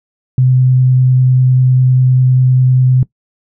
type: tone with vibrato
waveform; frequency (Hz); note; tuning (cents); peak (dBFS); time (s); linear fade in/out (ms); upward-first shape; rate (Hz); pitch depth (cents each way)
sine; 128.2; C3; -35; -6; 0.38-3.03; 2; triangle; 10; 10
effects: noise-tail reverb RT60 0.1 s tail -19 dB re dry